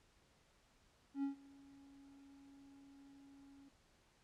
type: tone with ADSR envelope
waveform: triangle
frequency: 277.2 Hz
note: C#4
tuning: in tune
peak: -33 dBFS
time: 1.14-3.69 s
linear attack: 91 ms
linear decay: 120 ms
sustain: -24 dB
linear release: 6 ms
effects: pink hiss -72 dBFS RMS until 4.23 s + low-pass 8000 Hz 12 dB/octave